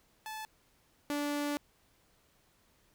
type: tone pair in turn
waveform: sawtooth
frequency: 869 / 290.8 Hz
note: A5 / D4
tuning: -22 / -17 cents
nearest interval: octave + perfect fifth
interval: 1895 cents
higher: first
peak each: -36 / -28 dBFS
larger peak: second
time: 0.26-0.45 / 1.1-1.57 s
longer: second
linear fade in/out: 0 ms
effects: pink hiss -69 dBFS RMS until 2.94 s